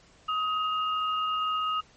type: tone pair together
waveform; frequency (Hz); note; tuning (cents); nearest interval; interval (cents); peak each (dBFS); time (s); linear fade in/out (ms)
sine; 1260.2 / 2829; D#6 / F7; +22 / +22; octave + major second; 1400; -26 / -34; 0.28-1.81; 10
effects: pink hiss -58 dBFS RMS until 1.96 s + MP3 32 kbps